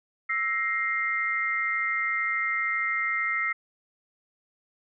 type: tone cluster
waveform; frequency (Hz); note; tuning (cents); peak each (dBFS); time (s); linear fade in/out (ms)
sine; 1320 / 1889 / 2102; E6 / A#6 / C7; +2 / +22 / +7; -31 / -30 / -27; 0.29-3.53; 10
effects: none